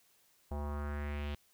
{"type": "tone with low-pass filter sweep", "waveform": "square", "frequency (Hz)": 73, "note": "D2", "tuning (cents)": -10, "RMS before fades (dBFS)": -38, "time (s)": [0.51, 1.35], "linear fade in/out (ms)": 5, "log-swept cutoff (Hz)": [790, 3300], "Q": 2.7, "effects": ["white hiss -69 dBFS RMS until 1.53 s"]}